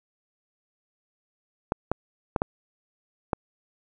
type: clicks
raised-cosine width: 1 ms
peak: -9 dBFS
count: 5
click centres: 1.721 / 1.916 / 2.362 / 2.419 / 3.332 s
effects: none